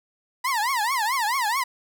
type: tone with vibrato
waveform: 30% pulse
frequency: 959 Hz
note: A#5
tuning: 49 cents sharp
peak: -19 dBFS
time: 0.44-1.64 s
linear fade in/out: 10 ms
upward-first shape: triangle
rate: 4.6 Hz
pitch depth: 290 cents each way
effects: none